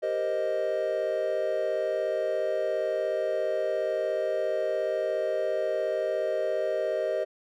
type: chord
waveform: triangle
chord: C minor seventh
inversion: second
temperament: equal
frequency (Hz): 392 / 466.2 / 523.3 / 622.3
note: G4 / Bb4 / C5 / Eb5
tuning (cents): 0 / 0 / 0 / 0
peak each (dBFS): -32 / -32 / -30 / -26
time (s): 0.02-7.25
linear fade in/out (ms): 20
effects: none